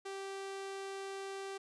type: tone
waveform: sawtooth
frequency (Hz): 390.2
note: G4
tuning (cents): -8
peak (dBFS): -37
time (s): 0.05-1.58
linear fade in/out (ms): 10
effects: resampled to 22050 Hz